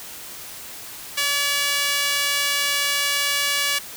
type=tone with high-pass filter; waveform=sawtooth; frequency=571 Hz; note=D5; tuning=49 cents flat; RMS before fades=-22 dBFS; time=1.17-3.79 s; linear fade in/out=10 ms; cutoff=2200 Hz; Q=0.98; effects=white hiss -37 dBFS RMS until 3.96 s

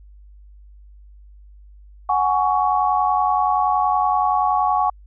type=chord; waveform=sine; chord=F# suspended second; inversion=none; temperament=equal with one note detuned; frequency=740 / 830.6 / 1119 Hz; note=F#5 / G#5 / C#6; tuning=0 / 0 / +16 cents; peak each=-20 dBFS; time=2.09-4.9 s; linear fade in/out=5 ms; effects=added 50 Hz sine -42 dBFS peak until 5.06 s

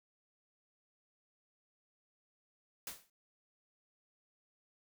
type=noise with exponential decay; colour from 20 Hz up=white; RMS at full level=-40 dBFS; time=2.87-3.1 s; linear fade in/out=2 ms; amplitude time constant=49 ms; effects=none

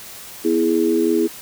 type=chord; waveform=sine; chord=E major; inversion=second; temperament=equal; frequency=246.9 / 329.6 / 415.3 Hz; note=B3 / E4 / G#4; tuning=0 / 0 / 0 cents; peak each=-22 / -17 / -19 dBFS; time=0.44-1.28 s; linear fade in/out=20 ms; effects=white hiss -37 dBFS RMS until 1.41 s

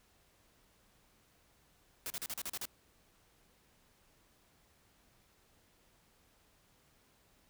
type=noise bursts; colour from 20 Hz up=white; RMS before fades=-40 dBFS; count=8; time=2.06-2.654 s; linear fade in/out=0 ms; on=41 ms; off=38 ms; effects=pink hiss -69 dBFS RMS until 7.49 s

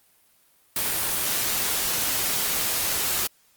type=noise; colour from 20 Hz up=white; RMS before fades=-25 dBFS; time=0.76-3.27 s; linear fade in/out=2 ms; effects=white hiss -61 dBFS RMS until 3.56 s + Opus 32 kbps

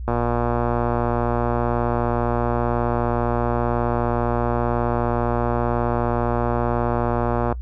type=click train; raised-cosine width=1 ms; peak=-8 dBFS; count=887; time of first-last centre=0.08-7.525 s; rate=119 Hz; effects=noise-tail reverb RT60 0.1 s tail -20 dB re dry + added 60 Hz sine -27 dBFS peak until 7.61 s

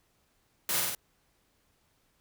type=noise with echo; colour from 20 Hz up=white; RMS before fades=-30 dBFS; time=0.69-0.8 s; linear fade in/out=2 ms; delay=50 ms; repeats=3; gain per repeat=-2 dB; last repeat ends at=0.95 s; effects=pink hiss -71 dBFS RMS until 2.2 s

